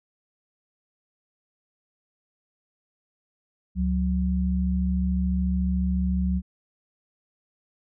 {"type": "tone pair together", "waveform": "sine", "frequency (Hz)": [70.24, 184.2], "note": ["C#2", "F#3"], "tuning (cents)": [23, -7], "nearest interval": "octave + perfect fourth", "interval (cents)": 1670, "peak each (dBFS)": -24, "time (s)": [3.75, 6.42], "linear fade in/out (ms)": 50, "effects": []}